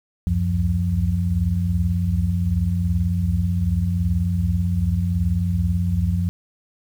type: tone cluster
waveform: sine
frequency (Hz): 70.8 / 73.4 / 91.6 / 175.1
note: C#2 / D2 / F#2 / F3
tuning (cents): +37 / 0 / -17 / +5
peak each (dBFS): -28 / -28 / -20 / -23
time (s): 0.27-6.29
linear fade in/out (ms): 0
effects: 8-bit